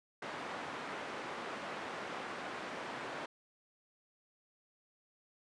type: band-pass noise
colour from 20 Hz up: white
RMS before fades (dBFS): -43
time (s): 0.22-3.26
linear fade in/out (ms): 5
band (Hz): 200 to 1500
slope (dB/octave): 12
effects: resampled to 22050 Hz